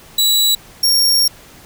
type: tone pair in turn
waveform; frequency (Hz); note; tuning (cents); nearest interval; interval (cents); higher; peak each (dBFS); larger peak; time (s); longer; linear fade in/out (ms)
sawtooth; 3921 / 5545; B7 / F8; -13 / -13; tritone; 600; second; -8; neither; 0.18-0.55 / 0.83-1.28; second; 5
effects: pink hiss -42 dBFS RMS until 1.65 s

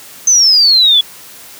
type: exponential sweep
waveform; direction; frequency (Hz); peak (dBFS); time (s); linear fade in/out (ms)
sine; down; 6272 to 3362; -5; 0.27-1.01; 5
effects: white hiss -35 dBFS RMS until 1.59 s + high-pass 80 Hz 12 dB/octave

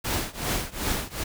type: noise with tremolo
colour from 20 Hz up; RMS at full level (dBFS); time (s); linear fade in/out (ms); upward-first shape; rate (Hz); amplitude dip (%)
pink; -25; 0.04-1.24; 10; triangle; 2.6; 95
effects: none

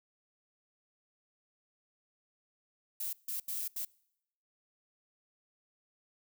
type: noise bursts at uneven times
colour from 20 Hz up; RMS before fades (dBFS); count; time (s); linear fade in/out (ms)
violet; -37; 4; 3-3.13 / 3.28-3.4 / 3.48-3.68 / 3.76-3.85; 5
effects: noise-tail reverb RT60 0.8 s tail -25 dB re dry

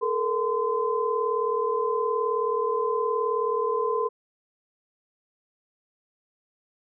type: tone cluster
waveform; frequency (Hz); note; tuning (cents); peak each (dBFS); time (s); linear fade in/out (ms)
sine; 429.5 / 468.5 / 1027; A4 / A#4 / C6; -42 / +9 / -33; -27; 0.01-4.09; 20
effects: none

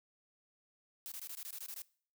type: noise bursts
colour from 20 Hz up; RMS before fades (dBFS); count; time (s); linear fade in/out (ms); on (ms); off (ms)
blue; -45; 10; 1.06-1.819; 0; 57; 21
effects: noise-tail reverb RT60 0.5 s tail -22 dB re dry

